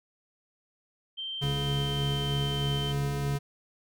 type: tone with pitch glide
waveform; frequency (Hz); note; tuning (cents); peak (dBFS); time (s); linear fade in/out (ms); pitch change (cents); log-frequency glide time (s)
sine; 3136 to 3105; G7 to G7; 0 to -17; -33; 1.17-2.93; 20; -17; 1.3-2.8
type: tone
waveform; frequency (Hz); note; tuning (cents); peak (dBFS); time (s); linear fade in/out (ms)
square; 141.2; C#3; +32; -29; 1.41-3.39; 20
type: click train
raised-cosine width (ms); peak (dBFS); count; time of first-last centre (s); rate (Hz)
3; -26; 133; 1.44-3.353; 69
effects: none